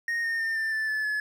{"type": "tone with pitch steps", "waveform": "triangle", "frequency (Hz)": [1859, 1833.4, 1808.2, 1783.3, 1758.7, 1734.5, 1710.6], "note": ["A#6", "A#6", "A6", "A6", "A6", "A6", "A6"], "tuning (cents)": [-5, -29, 47, 23, -1, -25, -49], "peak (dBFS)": -24, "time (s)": [0.08, 1.2], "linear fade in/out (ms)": 2, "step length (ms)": 160, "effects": []}